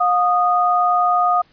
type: tone pair together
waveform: sine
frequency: 715 / 1236.1 Hz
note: F5 / D#6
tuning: +41 / -12 cents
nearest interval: major sixth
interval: 947 cents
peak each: -16 dBFS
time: 0-1.42 s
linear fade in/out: 10 ms
effects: pink hiss -55 dBFS RMS until 1.52 s + resampled to 11025 Hz